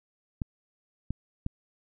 clicks, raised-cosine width 5 ms, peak -18 dBFS, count 3, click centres 0.418 / 1.106 / 1.464 s, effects none

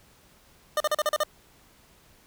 25% pulse tone bursts, 605 Hz, D#5, 49 cents flat, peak -18 dBFS, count 7, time 0.77-1.235 s, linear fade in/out 2 ms, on 33 ms, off 39 ms, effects pink hiss -58 dBFS RMS until 2.26 s

